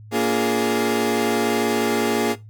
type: chord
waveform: 30% pulse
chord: Bb dominant seventh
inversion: none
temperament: equal with one note detuned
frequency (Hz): 233.1 / 287.5 / 349.2 / 415.3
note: Bb3 / D4 / F4 / Ab4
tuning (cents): 0 / -37 / 0 / 0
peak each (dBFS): -20 / -24 / -23 / -20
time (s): 0.11-2.36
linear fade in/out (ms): 50
effects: noise-tail reverb RT60 0.2 s tail -17 dB re dry + added 107 Hz sine -39 dBFS peak until 2.49 s